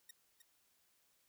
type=tone with echo; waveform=5% pulse; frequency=1864.7 Hz; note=A#6; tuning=in tune; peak=-40 dBFS; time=0.09-0.11 s; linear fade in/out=5 ms; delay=310 ms; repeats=1; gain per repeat=-8 dB; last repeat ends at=0.42 s; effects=white hiss -75 dBFS RMS until 1.28 s